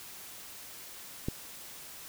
click, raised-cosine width 3 ms, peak -18 dBFS, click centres 1.285 s, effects white hiss -47 dBFS RMS until 2.08 s

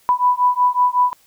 sine beating tone pair, 987.8 / 993.2 Hz, B5 / B5, 0 / +9 cents, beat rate 5.4 Hz, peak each -16 dBFS, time 0.09-1.13 s, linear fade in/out 0 ms, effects white hiss -55 dBFS RMS until 1.26 s

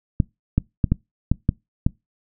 clicks, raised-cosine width 5 ms, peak -4 dBFS, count 7, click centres 0.202 / 0.58 / 0.842 / 0.92 / 1.316 / 1.491 / 1.865 s, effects noise-tail reverb RT60 0.2 s tail -24 dB re dry

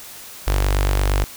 sawtooth tone with notch filter, 48.65 Hz, G1, 12 cents flat, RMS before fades -18 dBFS, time 0.47-1.24 s, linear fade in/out 0 ms, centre 190 Hz, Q 0.64, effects white hiss -38 dBFS RMS until 1.36 s

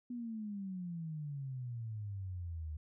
sine exponential sweep, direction down, 247.4 to 75.1 Hz, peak -39 dBFS, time 0.1-2.77 s, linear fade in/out 5 ms, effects none

